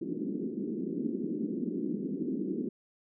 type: band-pass noise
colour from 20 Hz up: pink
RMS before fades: -34 dBFS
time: 0.01-2.69 s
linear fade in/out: 5 ms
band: 190 to 380 Hz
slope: 48 dB/octave
effects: none